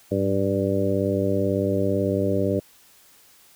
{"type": "harmonic tone with a mistuned harmonic", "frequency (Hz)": 98, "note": "G2", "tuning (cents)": 0, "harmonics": [1, 2, 3, 4, 5, 6], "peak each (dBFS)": [-27, -27, -27, -27, -27, -27], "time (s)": [0.11, 2.6], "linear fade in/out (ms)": 10, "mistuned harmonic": 1, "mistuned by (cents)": 60, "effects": ["white hiss -54 dBFS RMS until 3.55 s"]}